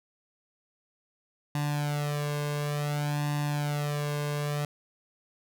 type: tone with flanger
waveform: sawtooth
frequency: 146.8 Hz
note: D3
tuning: in tune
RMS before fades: -30 dBFS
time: 1.55-4.65 s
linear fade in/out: 2 ms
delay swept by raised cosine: 1.1 to 1.89 ms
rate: 0.56 Hz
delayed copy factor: +0.8
effects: none